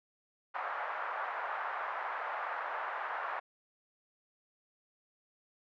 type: band-pass noise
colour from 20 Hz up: white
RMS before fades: -38 dBFS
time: 0.54-3.4 s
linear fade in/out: 10 ms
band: 670 to 1500 Hz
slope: 24 dB/octave
effects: none